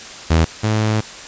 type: tone pair in turn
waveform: sawtooth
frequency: 81.2 / 108.39 Hz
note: E2 / A2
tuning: -26 / -26 cents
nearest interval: perfect fourth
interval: 500 cents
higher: second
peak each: -7 / -11 dBFS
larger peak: first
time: 0.3-0.45 / 0.63-1.01 s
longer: second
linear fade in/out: 10 ms
effects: white hiss -34 dBFS RMS until 1.27 s + resampled to 16000 Hz